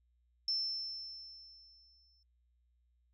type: tone with exponential decay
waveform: sine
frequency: 5330 Hz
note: E8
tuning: 18 cents sharp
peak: -30 dBFS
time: 0.48-2.23 s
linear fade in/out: 2 ms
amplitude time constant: 380 ms
effects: noise-tail reverb RT60 0.1 s tail -26 dB re dry + added 60 Hz sine -70 dBFS peak until 3.13 s